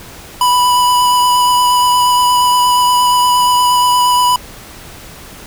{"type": "tone with vibrato", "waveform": "square", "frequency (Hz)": 987.8, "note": "B5", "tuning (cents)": 0, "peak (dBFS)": -9, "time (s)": [0.41, 4.36], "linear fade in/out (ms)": 2, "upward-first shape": "sine", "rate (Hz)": 8.5, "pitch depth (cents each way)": 12, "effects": ["pink hiss -34 dBFS RMS until 5.46 s"]}